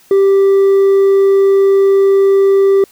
sine tone with hard clipping, 392 Hz, G4, in tune, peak -7 dBFS, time 0.11-2.84 s, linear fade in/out 2 ms, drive 2 dB, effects white hiss -47 dBFS RMS until 2.91 s

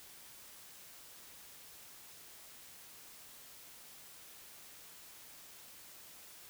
silence, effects white hiss -55 dBFS RMS until 6.49 s

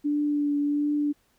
sine tone with vibrato, 291.7 Hz, D4, 12 cents flat, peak -22 dBFS, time 0.04-1.13 s, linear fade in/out 20 ms, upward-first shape triangle, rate 1.4 Hz, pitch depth 20 cents each way, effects pink hiss -67 dBFS RMS until 1.38 s

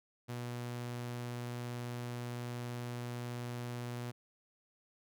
sawtooth tone, 121.2 Hz, B2, 32 cents flat, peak -35 dBFS, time 0.28-4.12 s, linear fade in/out 20 ms, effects none

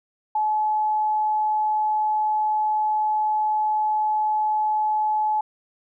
sine tone, 856 Hz, A5, 48 cents flat, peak -19 dBFS, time 0.35-5.41 s, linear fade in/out 5 ms, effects none

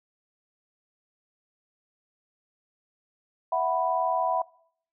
sine chord, E suspended second, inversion none, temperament equal, 659.3 / 740 / 987.8 Hz, E5 / F#5 / B5, 0 / 0 / 0 cents, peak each -27 dBFS, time 3.52-4.42 s, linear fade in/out 5 ms, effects noise-tail reverb RT60 0.6 s tail -22 dB re dry

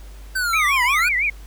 square linear two-way sweep, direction down then up, 1558 to 950 to 1521 Hz, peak -20 dBFS, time 0.35-1.09 s, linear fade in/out 10 ms, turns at 0.85 s
sine tone with vibrato, 2180 Hz, C#7, 29 cents flat, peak -17 dBFS, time 0.53-1.3 s, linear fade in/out 5 ms, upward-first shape triangle, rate 5.9 Hz, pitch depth 230 cents each way
effects added 50 Hz sine -36 dBFS peak until 1.46 s + pink hiss -49 dBFS RMS until 1.46 s

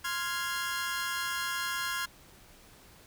sawtooth chord, F minor, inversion second, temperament equal, 1046.5 / 1396.9 / 1661.2 Hz, C6 / F6 / Ab6, 0 / 0 / 0 cents, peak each -33 / -32 / -32 dBFS, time 0.04-2.06 s, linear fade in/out 10 ms, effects pink hiss -56 dBFS RMS until 3.06 s

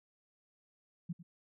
sine tone with echo, 171.7 Hz, F3, 29 cents flat, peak -35 dBFS, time 1.09-1.13 s, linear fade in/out 10 ms, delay 100 ms, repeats 1, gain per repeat -14 dB, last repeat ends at 1.23 s, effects none

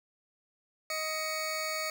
20% pulse tone pair together, 627.7 / 2237 Hz, D#5 / C#7, +15 / +15 cents, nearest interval octave + minor seventh, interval 2200 cents, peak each -30 / -30 dBFS, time 0.9-1.9 s, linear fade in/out 2 ms, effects none

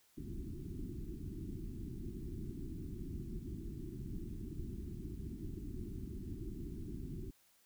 pink low-pass noise, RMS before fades -44 dBFS, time 0.17-7.31 s, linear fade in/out 10 ms, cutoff 380 Hz, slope 96 dB/octave, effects white hiss -70 dBFS RMS until 7.65 s

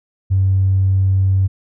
triangle tone with tanh clipping, 95.6 Hz, G2, 43 cents flat, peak -11 dBFS, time 0.3-1.48 s, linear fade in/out 20 ms, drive 4 dB, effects none

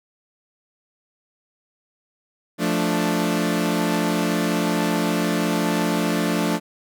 sawtooth chord, D minor, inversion first, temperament equal, 174.61 / 220 / 293.7 Hz, F3 / A3 / D4, 0 / 0 / 0 cents, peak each -20 dBFS, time 2.58-6.6 s, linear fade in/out 50 ms, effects none

